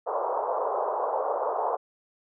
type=band-pass noise; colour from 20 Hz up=pink; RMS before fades=-28 dBFS; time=0.06-1.77 s; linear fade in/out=20 ms; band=450 to 1100 Hz; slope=48 dB/octave; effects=none